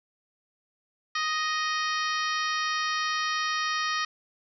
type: harmonic tone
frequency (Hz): 623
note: D#5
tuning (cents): +2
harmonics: 2 / 3 / 4 / 5 / 6 / 7 / 8 / 9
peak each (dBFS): -29 / -31 / -37 / -38 / -39 / -38 / -40 / -38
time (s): 1.15-4.05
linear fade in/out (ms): 5
effects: none